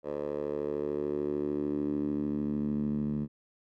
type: tone with band-pass filter sweep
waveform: 10% pulse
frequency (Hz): 73.4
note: D2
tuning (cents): 0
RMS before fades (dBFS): -32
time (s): 0.03-3.28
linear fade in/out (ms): 50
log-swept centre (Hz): 550 to 190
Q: 3.5
effects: none